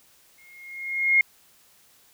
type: tone with exponential growth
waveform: sine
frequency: 2145 Hz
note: C7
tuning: 42 cents sharp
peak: -13 dBFS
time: 0.38-1.21 s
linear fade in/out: 2 ms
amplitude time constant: 180 ms
effects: white hiss -58 dBFS RMS until 2.13 s